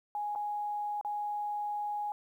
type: tone with dropouts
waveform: sine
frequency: 830.6 Hz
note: G#5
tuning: in tune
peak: -32 dBFS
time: 0.15-2.12 s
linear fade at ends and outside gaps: 1 ms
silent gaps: 0.351-0.358 / 1.012-1.048 s
effects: 11-bit